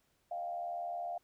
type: tone with frequency modulation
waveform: sine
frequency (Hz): 698.5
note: F5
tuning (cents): 0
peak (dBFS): -36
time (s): 0.31-1.18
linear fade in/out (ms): 5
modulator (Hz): 81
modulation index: 0.61
effects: pink hiss -75 dBFS RMS until 1.23 s